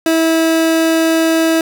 30% pulse tone, 325.1 Hz, E4, 24 cents flat, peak -8 dBFS, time 0.06-1.61 s, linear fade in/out 2 ms, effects none

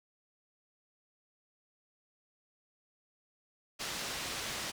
white low-pass noise, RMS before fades -39 dBFS, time 3.79-4.72 s, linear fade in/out 20 ms, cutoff 5600 Hz, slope 12 dB/octave, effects none

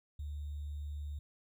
sine tone with sample-and-hold, 73.42 Hz, D2, in tune, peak -38 dBFS, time 0.19-1.19 s, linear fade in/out 5 ms, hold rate 3675 Hz, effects none

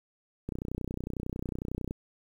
click train, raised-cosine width 3 ms, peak -21 dBFS, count 45, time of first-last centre 0.49-1.909 s, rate 31 Hz, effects 9-bit

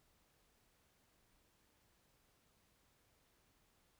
silence, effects pink hiss -75 dBFS RMS until 3.99 s

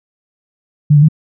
sine tone with pitch steps, 148.9 / 145.3 / 155.2 Hz, D3 / D3 / D#3, +24 / -18 / -4 cents, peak -4 dBFS, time 0.9-1.086 s, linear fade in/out 10 ms, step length 62 ms, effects none

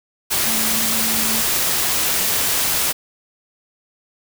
sine tone in noise, 222.7 Hz, A3, 21 cents sharp, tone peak -28 dBFS, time 0.45-1.42 s, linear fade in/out 20 ms, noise white, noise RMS -19 dBFS, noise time 0.3-2.93 s, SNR -12 dB, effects none

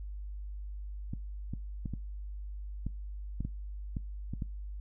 clicks, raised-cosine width 5 ms, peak -23 dBFS, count 10, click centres 1.135 / 1.536 / 1.858 / 1.937 / 2.866 / 3.406 / 3.45 / 3.968 / 4.336 / 4.422 s, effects noise-tail reverb RT60 0.3 s tail -24 dB re dry + added 50 Hz sine -38 dBFS peak until 4.8 s

